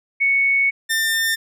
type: tone pair in turn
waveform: sine / sawtooth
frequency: 2217 / 1800.5 Hz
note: C#7 / A6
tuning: 0 / +39 cents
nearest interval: major third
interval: 361 cents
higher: first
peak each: -14 dBFS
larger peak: neither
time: 0.2-0.71 / 0.89-1.36 s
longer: first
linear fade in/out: 20 ms
effects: none